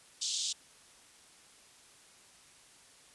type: band-pass noise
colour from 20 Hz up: pink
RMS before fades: -35 dBFS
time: 0.21-0.53 s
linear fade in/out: 10 ms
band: 3300 to 8100 Hz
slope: 48 dB/octave
effects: white hiss -59 dBFS RMS until 3.14 s + resampled to 24000 Hz